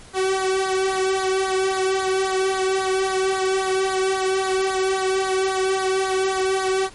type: tone with flanger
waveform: sawtooth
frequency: 380.3 Hz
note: F#4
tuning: 48 cents sharp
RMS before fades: -21 dBFS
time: 0.13-6.9 s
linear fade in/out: 50 ms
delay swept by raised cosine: 0.34 to 1.64 ms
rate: 3.7 Hz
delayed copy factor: -1
effects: pink hiss -45 dBFS RMS until 6.94 s + MP3 48 kbps